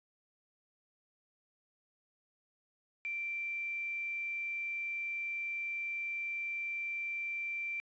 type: tone with quantisation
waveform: sine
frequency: 2350 Hz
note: D7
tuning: 1 cent sharp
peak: -35 dBFS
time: 3.05-7.8 s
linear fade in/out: 0 ms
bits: 10
effects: resampled to 16000 Hz